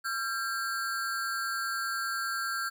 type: ring-modulated tone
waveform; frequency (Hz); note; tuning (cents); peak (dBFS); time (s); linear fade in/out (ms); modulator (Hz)
square; 1480; F#6; 0; -28; 0.04-2.7; 20; 115
effects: 11-bit